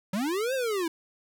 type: linear two-way sweep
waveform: square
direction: up then down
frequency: 178.8 to 544 to 316.5 Hz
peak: -27 dBFS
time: 0.13-0.88 s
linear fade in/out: 5 ms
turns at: 0.54 s
effects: none